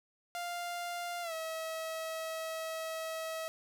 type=tone with pitch glide; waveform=sawtooth; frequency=698.5 to 644.2 Hz; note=F5 to E5; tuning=0 to -40 cents; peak=-33 dBFS; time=0.35-3.48 s; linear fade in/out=0 ms; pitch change=-140 cents; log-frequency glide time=1.22-1.33 s; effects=none